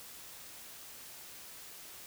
silence, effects white hiss -50 dBFS RMS until 2.06 s

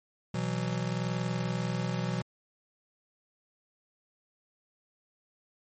square chord, B suspended fourth, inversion none, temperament just, 123.47 / 164.63 / 185.21 Hz, B2 / E3 / F#3, 0 / -2 / +2 cents, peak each -34 / -35 / -35 dBFS, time 0.34-2.22 s, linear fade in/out 5 ms, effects MP3 32 kbps

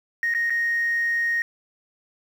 sine tone with dropouts, 1864.7 Hz, A#6, in tune, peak -19 dBFS, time 0.23-1.42 s, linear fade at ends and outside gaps 1 ms, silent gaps 0.339-0.348 / 0.498-0.504 s, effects tanh soft clip ceiling -17 dBFS + 8-bit

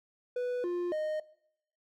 triangle tone with pitch steps, 493.9 / 352 / 617 Hz, B4 / F4 / D#5, 0 / +14 / -15 cents, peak -28 dBFS, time 0.36-1.2 s, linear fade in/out 5 ms, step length 280 ms, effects noise-tail reverb RT60 0.7 s tail -20 dB re dry

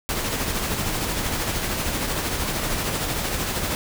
pink noise with tremolo, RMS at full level -24 dBFS, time 0.09-3.75 s, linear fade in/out 0 ms, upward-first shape sine, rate 13 Hz, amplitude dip 35%, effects none

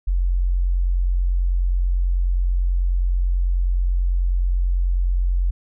sine tone, 44.63 Hz, F1, 38 cents sharp, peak -16 dBFS, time 0.07-5.51 s, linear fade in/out 10 ms, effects none

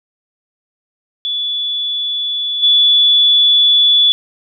sine tone with level steps, 3440 Hz, A7, 40 cents flat, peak -16 / -7 dBFS, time 1.25-4.12 s, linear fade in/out 0 ms, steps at 2.62 s, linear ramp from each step 20 ms, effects none

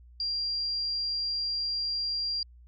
sine tone, 4763 Hz, D8, 24 cents sharp, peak -28 dBFS, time 0.2-2.43 s, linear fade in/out 2 ms, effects added 60 Hz sine -50 dBFS peak until 2.67 s

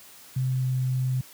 sine tone with pitch glide, 129.7 to 128.88 Hz, C3 to C3, -15 to -26 cents, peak -22 dBFS, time 0.36-1.21 s, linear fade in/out 5 ms, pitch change -11 cents, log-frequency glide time 0.47-0.68 s, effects white hiss -49 dBFS RMS until 1.33 s + high-pass 80 Hz 12 dB/octave

